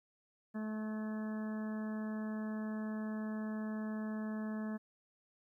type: harmonic tone with a mistuned harmonic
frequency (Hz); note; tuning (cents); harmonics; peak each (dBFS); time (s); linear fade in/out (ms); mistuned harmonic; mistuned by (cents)
216.4; A3; -29; 1 / 2 / 3 / 4 / 5 / 6 / 7 / 8; -37 / -51 / -50 / -57 / -55 / -58 / -60 / -54; 0.54-4.78; 20; 8; -17
effects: 13-bit